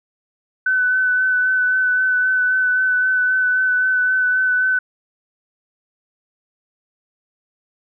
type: tone with vibrato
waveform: sine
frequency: 1507 Hz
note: F#6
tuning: 31 cents sharp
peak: -14 dBFS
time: 0.66-4.79 s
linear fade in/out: 5 ms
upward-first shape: sine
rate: 3.8 Hz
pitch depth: 17 cents each way
effects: none